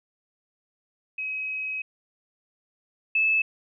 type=tone pair in turn; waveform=sine; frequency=2544 / 2611 Hz; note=D#7 / E7; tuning=+38 / -17 cents; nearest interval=unison; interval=45 cents; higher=second; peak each=-28 / -19 dBFS; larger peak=second; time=1.18-1.82 / 3.15-3.42 s; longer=first; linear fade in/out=5 ms; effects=none